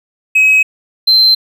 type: tone pair in turn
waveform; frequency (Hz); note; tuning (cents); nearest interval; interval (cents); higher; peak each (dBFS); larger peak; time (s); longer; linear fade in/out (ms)
triangle; 2549 / 4108; D#7 / C8; +41 / -33; minor sixth; 826; second; -3; neither; 0.35-0.63 / 1.07-1.35; neither; 10
effects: tanh soft clip ceiling -1 dBFS